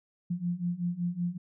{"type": "beating tone pair", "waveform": "sine", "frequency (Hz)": [172.1, 177.4], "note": ["F3", "F3"], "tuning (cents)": [-25, 27], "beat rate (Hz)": 5.3, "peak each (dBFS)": [-33, -31], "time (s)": [0.3, 1.38], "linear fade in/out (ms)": 10, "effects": []}